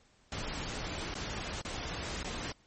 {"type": "noise with dropouts", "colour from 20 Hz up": "pink", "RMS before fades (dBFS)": -38, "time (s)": [0.32, 2.52], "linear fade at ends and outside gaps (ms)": 2, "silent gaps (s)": [[1.142, 1.152], [1.616, 1.649], [2.231, 2.244]], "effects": ["pink hiss -66 dBFS RMS until 2.66 s", "MP3 32 kbps"]}